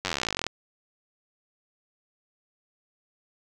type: slowing click train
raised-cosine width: 0.2 ms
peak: -10 dBFS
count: 26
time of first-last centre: 0.05-0.466 s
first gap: 10 ms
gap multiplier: 1.04
effects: none